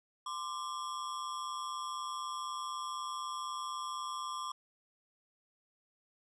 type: ring-modulated tone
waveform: square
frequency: 1108 Hz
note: C#6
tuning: 1 cent flat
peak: -35 dBFS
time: 0.26-4.52 s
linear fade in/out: 5 ms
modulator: 70 Hz
effects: resampled to 22050 Hz